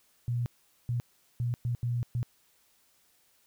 sine tone bursts at uneven times, 120.4 Hz, B2, 44 cents flat, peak -27 dBFS, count 6, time 0.28-0.46 / 0.89-1 / 1.4-1.54 / 1.65-1.75 / 1.83-2.03 / 2.15-2.23 s, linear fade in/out 0 ms, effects white hiss -67 dBFS RMS until 3.46 s

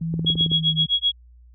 sine tone with pitch glide, 164.2 to 158.15 Hz, E3 to D#3, -6 to +29 cents, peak -23 dBFS, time 0.01-0.86 s, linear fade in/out 5 ms, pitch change -65 cents, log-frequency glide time 0.4-0.72 s
click train, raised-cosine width 3 ms, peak -16 dBFS, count 8, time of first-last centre 0.14-0.516 s, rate 18.6 Hz
sine tone with tremolo, 3322 Hz, G#7, in tune, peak -15 dBFS, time 0.26-1.12 s, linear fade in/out 10 ms, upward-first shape sine, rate 7.7 Hz, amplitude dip 100%
effects added 60 Hz sine -43 dBFS peak until 1.54 s + high-pass 60 Hz 12 dB/octave

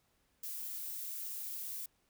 violet noise, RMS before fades -42 dBFS, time 0.43-1.86 s, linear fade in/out 5 ms, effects pink hiss -75 dBFS RMS until 2.09 s

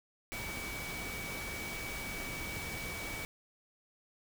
sine tone in noise, 2274 Hz, C#7, 44 cents sharp, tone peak -42 dBFS, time 0.32-3.25 s, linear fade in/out 0 ms, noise pink, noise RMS -42 dBFS, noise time 0.32-3.25 s, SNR -3 dB, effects none

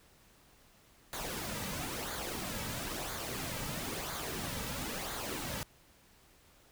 pink noise with flanger, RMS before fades -39 dBFS, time 1.13-5.63 s, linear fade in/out 0 ms, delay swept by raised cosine 0.36 to 2.86 ms, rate 1 Hz, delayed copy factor -0.55, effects pink hiss -63 dBFS RMS until 6.71 s

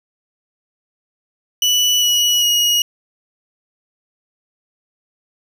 30% pulse tone with pitch steps, 2960 / 2926 / 2892 Hz, F#7 / F#7 / F#7, 0 / -20 / -40 cents, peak -10 dBFS, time 1.62-2.82 s, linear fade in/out 2 ms, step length 400 ms, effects none

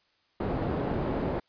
white low-pass noise, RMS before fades -30 dBFS, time 0.4-1.4 s, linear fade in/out 5 ms, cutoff 490 Hz, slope 12 dB/octave, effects white hiss -69 dBFS RMS until 1.48 s + resampled to 11025 Hz

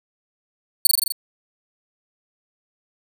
5% pulse tone with echo, 4435 Hz, C#8, in tune, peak -3 dBFS, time 0.85-0.87 s, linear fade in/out 2 ms, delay 42 ms, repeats 6, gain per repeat -2 dB, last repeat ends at 1.122 s, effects none

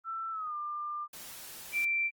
sine tone with pitch glide, 1334 to 1195.3 Hz, E6 to D6, +20 to +30 cents, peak -34 dBFS, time 0.04-1.08 s, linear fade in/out 50 ms, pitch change -190 cents, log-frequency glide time 0.31-0.55 s
white noise, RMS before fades -46 dBFS, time 1.13-1.85 s, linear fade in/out 5 ms
sine tone, 2349 Hz, D7, in tune, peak -27 dBFS, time 1.72-2.11 s, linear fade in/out 50 ms
effects Opus 24 kbps

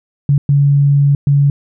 sine tone bursts at uneven times, 141.8 Hz, C#3, 40 cents sharp, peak -7 dBFS, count 3, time 0.29-0.38 / 0.49-1.15 / 1.27-1.5 s, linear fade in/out 2 ms, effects none

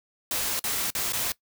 white noise with dropouts, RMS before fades -28 dBFS, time 0.31-1.32 s, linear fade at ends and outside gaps 2 ms, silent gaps 0.594-0.64 / 0.904-0.95 / 1.123-1.132 s, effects noise-tail reverb RT60 0.1 s tail -20 dB re dry

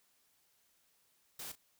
white noise with echo, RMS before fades -45 dBFS, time 1.39-1.52 s, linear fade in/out 5 ms, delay 35 ms, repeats 1, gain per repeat -13 dB, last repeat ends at 1.555 s, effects white hiss -73 dBFS RMS until 1.79 s

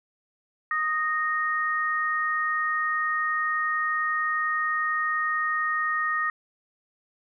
sine tone pair together, 1244.5 / 1855.7 Hz, D#6 / A#6, 0 / -8 cents, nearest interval perfect fifth, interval 692 cents, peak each -26 dBFS, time 0.71-6.3 s, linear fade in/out 2 ms, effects none

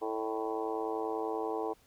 harmonic tone with a mistuned harmonic, 110.4 Hz, A2, 6 cents sharp, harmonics 3 / 4 / 5 / 6 / 7 / 8 / 9 / 10, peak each -39 / -35 / -45 / -44 / -39 / -45 / -42 / -50 dBFS, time 0.01-1.74 s, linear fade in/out 20 ms, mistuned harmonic 6, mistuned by -54 cents, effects pink hiss -65 dBFS RMS until 1.86 s

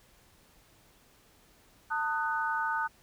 sine chord, D# diminished, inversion second, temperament just, 896 / 1244.5 / 1493.4 Hz, A5 / D#6 / F#6, +31 / 0 / +16 cents, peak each -32 / -34 / -32 dBFS, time 1.9-2.88 s, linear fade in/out 20 ms, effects pink hiss -62 dBFS RMS until 3.02 s

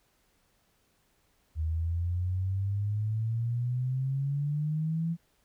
sine exponential sweep, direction up, 77.78 to 169 Hz, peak -27 dBFS, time 1.55-5.17 s, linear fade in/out 50 ms, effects pink hiss -70 dBFS RMS until 5.44 s

